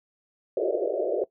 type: band-pass noise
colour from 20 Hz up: pink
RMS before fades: -26 dBFS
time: 0.57-1.24 s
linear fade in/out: 2 ms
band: 350 to 650 Hz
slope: 96 dB/octave
effects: noise-tail reverb RT60 0.1 s tail -18 dB re dry